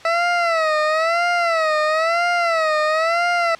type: tone with vibrato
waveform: 20% pulse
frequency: 655 Hz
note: E5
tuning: 11 cents flat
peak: -11 dBFS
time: 0.05-3.55 s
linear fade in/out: 2 ms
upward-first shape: sine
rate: 1 Hz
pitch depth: 120 cents each way
effects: white hiss -42 dBFS RMS until 3.59 s + low-pass 4000 Hz 12 dB/octave